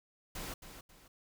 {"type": "noise with echo", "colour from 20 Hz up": "pink", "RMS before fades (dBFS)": -42, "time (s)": [0.35, 0.54], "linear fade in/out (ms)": 5, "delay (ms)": 270, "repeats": 2, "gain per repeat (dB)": -9, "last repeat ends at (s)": 1.08, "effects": []}